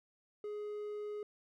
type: tone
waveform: triangle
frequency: 418 Hz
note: G#4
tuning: 11 cents sharp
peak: -37 dBFS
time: 0.44-1.23 s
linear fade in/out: 2 ms
effects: none